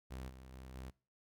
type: tone with level steps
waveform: sawtooth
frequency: 64.6 Hz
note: C2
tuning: 21 cents flat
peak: -40 / -49 / -46 / -42 dBFS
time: 0.1-0.91 s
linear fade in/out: 20 ms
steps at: 0.28 / 0.52 / 0.74 s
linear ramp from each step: 20 ms
effects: noise-tail reverb RT60 0.4 s tail -23 dB re dry